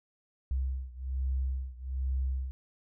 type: beating tone pair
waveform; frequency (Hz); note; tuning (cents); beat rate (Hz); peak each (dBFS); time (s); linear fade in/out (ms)
sine; 65 / 66.2; C2 / C2; -11 / +21; 1.2; -32 / -34; 0.51-2.51; 0
effects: none